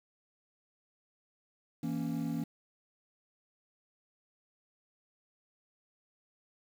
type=chord; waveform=triangle; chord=A# diminished; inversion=second; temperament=equal; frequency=164.81 / 233.1 / 277.2 Hz; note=E3 / A#3 / C#4; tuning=0 / 0 / 0 cents; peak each=-34 dBFS; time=1.83-2.44 s; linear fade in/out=5 ms; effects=tanh soft clip ceiling -24 dBFS + 9-bit